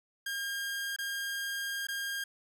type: tone with dropouts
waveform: sawtooth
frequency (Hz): 1613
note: G6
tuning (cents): +49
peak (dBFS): -30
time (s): 0.26-2.24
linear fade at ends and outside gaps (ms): 5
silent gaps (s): 0.963-0.986 / 1.87-1.885
effects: none